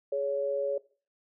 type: tone pair together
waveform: sine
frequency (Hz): 418.1 / 560.8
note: G#4 / C#5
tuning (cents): +12 / +20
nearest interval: perfect fourth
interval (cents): 508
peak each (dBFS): -33 / -28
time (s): 0.12-0.78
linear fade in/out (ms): 5
effects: noise-tail reverb RT60 0.4 s tail -20 dB re dry